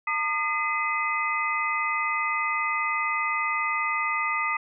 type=tone cluster; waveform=sine; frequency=905 / 1220 / 2036 / 2532 Hz; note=A5 / D#6 / C7 / D#7; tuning=+48 / -34 / -48 / +30 cents; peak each=-33 / -27 / -28 / -32 dBFS; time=0.07-4.57 s; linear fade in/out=5 ms; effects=none